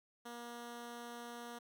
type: tone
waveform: 10% pulse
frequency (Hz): 237.9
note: A#3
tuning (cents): +35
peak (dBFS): -38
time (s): 0.25-1.59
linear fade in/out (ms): 10
effects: none